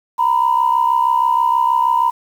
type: tone pair together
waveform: sine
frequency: 932.3 / 998.6 Hz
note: A#5 / B5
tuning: 0 / +19 cents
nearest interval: minor second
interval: 119 cents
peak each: -14 dBFS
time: 0.18-2.11 s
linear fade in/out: 20 ms
effects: tanh soft clip ceiling -5 dBFS + 7-bit